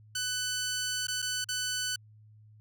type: tone with dropouts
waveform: 10% pulse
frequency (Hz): 1500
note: F#6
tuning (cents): +23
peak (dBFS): -22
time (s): 0.15-1.96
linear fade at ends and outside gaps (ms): 5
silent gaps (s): 1.07-1.082 / 1.22-1.224 / 1.444-1.487
effects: added 107 Hz sine -53 dBFS peak until 2.6 s